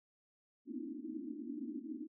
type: band-pass noise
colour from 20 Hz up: white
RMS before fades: -44 dBFS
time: 0.65-2.08 s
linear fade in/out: 50 ms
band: 230 to 330 Hz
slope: 96 dB/octave
effects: none